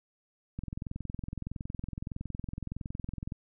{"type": "click train", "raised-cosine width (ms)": 5, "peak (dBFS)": -24, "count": 60, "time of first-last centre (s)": [0.59, 3.321], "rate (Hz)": 21.6, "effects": []}